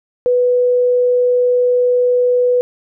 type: tone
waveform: sine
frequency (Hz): 493.9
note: B4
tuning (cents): 0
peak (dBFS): -10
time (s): 0.26-2.61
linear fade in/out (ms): 0
effects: none